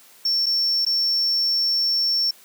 triangle tone with dropouts, 5440 Hz, F8, 46 cents flat, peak -17 dBFS, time 0.25-2.31 s, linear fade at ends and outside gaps 5 ms, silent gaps 0.46-0.464 / 0.851-0.864 s, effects white hiss -50 dBFS RMS until 2.44 s + high-pass 200 Hz 12 dB/octave

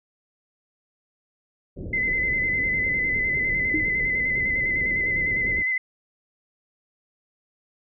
pink low-pass noise, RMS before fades -34 dBFS, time 1.76-5.63 s, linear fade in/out 20 ms, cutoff 550 Hz, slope 48 dB/octave
sine tone with vibrato, 2040 Hz, C7, 44 cents flat, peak -21 dBFS, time 1.93-5.78 s, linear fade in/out 5 ms, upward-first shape square, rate 9.9 Hz, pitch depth 27 cents each way
sine tone with exponential decay, 311.1 Hz, D#4, in tune, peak -20 dBFS, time 3.74-3.94 s, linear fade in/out 2 ms, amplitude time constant 43 ms
effects none

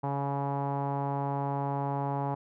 sawtooth tone with low-pass filter, 140 Hz, C#3, 18 cents sharp, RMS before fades -31 dBFS, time 0.03-2.35 s, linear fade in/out 10 ms, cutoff 890 Hz, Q 5.2, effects none

